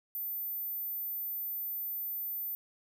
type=tone; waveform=sine; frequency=14080 Hz; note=A9; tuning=in tune; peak=-34 dBFS; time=0.15-2.55 s; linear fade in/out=0 ms; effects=none